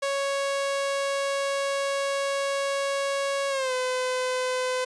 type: tone with pitch glide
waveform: sawtooth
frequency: 554.4 to 508.4 Hz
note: C#5 to C5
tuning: 0 to -50 cents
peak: -21 dBFS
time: 0.02-4.85 s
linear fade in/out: 10 ms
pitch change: -150 cents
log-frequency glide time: 3.49-3.73 s
effects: resampled to 22050 Hz